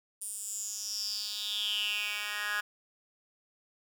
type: tone with high-pass filter sweep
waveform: 10% pulse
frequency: 207.7 Hz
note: G#3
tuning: in tune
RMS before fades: -35 dBFS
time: 0.21-2.61 s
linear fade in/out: 10 ms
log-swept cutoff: 9500 to 1600 Hz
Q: 6.8
effects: none